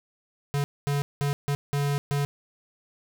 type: tone bursts at uneven times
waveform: square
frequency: 142.7 Hz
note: D3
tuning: 49 cents flat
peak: -24 dBFS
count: 6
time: 0.54-0.64 / 0.87-1.02 / 1.21-1.33 / 1.48-1.55 / 1.73-1.98 / 2.11-2.25 s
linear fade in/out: 0 ms
effects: none